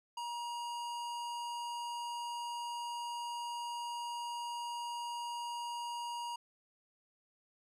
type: tone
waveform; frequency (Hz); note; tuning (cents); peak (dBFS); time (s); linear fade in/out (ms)
square; 950; A#5; +33; -39; 0.17-6.36; 5
effects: low-pass 10000 Hz 12 dB/octave